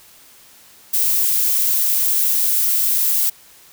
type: noise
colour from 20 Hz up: violet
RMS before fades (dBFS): -17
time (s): 0.93-3.3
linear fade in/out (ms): 10
effects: white hiss -47 dBFS RMS until 3.72 s